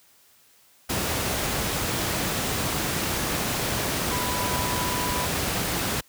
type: tone in noise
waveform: sine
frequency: 987.8 Hz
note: B5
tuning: in tune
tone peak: -30 dBFS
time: 4.11-5.26 s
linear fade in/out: 10 ms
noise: pink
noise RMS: -26 dBFS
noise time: 0.89-6.01 s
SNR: -7 dB
effects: white hiss -58 dBFS RMS until 6.08 s + high-pass 60 Hz 12 dB/octave